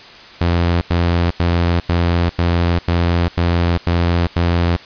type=tone bursts; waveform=sawtooth; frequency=86.1 Hz; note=F2; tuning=24 cents flat; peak=-9 dBFS; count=9; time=0.41-4.762 s; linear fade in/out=0 ms; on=400 ms; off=94 ms; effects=white hiss -38 dBFS RMS until 4.85 s + resampled to 11025 Hz